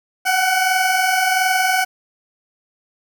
20% pulse tone pair together, 731 / 752.4 Hz, F#5 / F#5, -21 / +29 cents, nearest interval unison, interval 50 cents, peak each -17 / -11 dBFS, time 0.25-1.85 s, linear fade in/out 20 ms, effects 7-bit

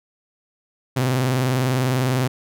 sawtooth tone with vibrato, 128.1 Hz, C3, 36 cents flat, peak -14 dBFS, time 0.96-2.28 s, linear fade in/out 10 ms, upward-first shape triangle, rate 20 Hz, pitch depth 120 cents each way, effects none

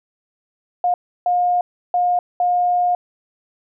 sine tone bursts at uneven times, 713 Hz, F5, 36 cents sharp, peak -14 dBFS, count 4, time 0.84-0.94 / 1.26-1.61 / 1.94-2.19 / 2.4-2.95 s, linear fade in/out 2 ms, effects none

